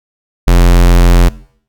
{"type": "tone", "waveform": "square", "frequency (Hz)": 43.65, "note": "F1", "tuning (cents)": 0, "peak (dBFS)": -4, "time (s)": [0.47, 1.29], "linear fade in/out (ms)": 10, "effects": ["noise-tail reverb RT60 0.6 s tail -21 dB re dry"]}